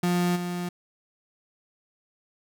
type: tone with level steps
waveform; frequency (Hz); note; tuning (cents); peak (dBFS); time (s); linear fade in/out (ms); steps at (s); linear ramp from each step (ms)
35% pulse; 176.7; F3; +21; -20 / -27; 0.03-0.69; 5; 0.35; 20
effects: none